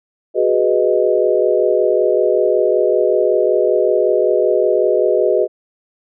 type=chord; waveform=sine; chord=G# minor seventh; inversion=third; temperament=equal; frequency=370 / 415.3 / 493.9 / 622.3 Hz; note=F#4 / G#4 / B4 / D#5; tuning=0 / 0 / 0 / 0 cents; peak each=-17 dBFS; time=0.34-5.48 s; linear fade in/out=50 ms; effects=none